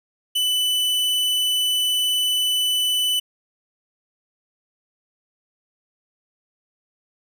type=tone; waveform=45% pulse; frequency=2993 Hz; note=F#7; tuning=19 cents sharp; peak=-18 dBFS; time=0.35-3.2 s; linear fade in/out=10 ms; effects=none